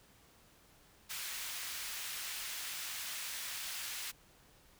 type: high-pass noise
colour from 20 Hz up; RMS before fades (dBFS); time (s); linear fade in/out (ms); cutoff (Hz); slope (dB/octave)
pink; -42; 1.09-4.12; 20; 1900; 12
effects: pink hiss -64 dBFS RMS until 4.79 s